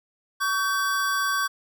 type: tone pair together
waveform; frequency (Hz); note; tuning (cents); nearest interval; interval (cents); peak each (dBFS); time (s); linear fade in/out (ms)
square; 1128.7 / 1552; C#6 / G6; +31 / -18; tritone; 551; -26; 0.4-1.48; 20
effects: none